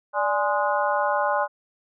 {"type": "harmonic tone with a mistuned harmonic", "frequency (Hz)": 207.9, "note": "G#3", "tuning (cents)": 2, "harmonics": [3, 4, 5, 6, 7], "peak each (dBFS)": [-25, -25, -26, -31, -29], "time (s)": [0.13, 1.48], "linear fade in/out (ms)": 50, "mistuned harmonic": 3, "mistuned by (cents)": -110, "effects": []}